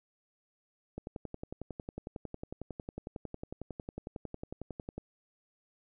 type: click train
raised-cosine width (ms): 2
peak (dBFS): -26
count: 45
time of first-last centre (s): 0.98-4.98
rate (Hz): 11
effects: none